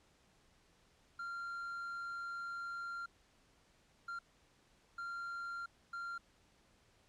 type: tone bursts at uneven times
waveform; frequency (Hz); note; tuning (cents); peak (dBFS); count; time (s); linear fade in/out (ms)
triangle; 1385; F6; -15; -39; 4; 1.19-3.06 / 4.08-4.19 / 4.98-5.66 / 5.93-6.18; 5
effects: pink hiss -70 dBFS RMS until 7.08 s + low-pass 8000 Hz 12 dB/octave